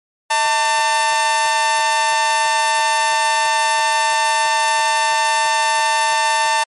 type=tone with amplitude modulation; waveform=sawtooth; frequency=897 Hz; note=A5; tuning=33 cents sharp; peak=-7 dBFS; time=0.3-6.64 s; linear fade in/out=10 ms; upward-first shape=sine; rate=261 Hz; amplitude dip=70%; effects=MP3 48 kbps